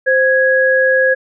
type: tone pair together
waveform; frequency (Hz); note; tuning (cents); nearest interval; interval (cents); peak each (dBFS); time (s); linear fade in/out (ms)
sine; 522.2 / 1661.2; C5 / G#6; -3 / 0; octave + minor sixth; 2003; -12; 0.06-1.15; 20
effects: none